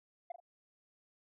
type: tone with echo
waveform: sine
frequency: 698.5 Hz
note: F5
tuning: in tune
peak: -36 dBFS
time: 0.3-0.32 s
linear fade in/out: 5 ms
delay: 41 ms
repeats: 2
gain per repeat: -10 dB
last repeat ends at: 0.402 s
effects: tanh soft clip ceiling -38 dBFS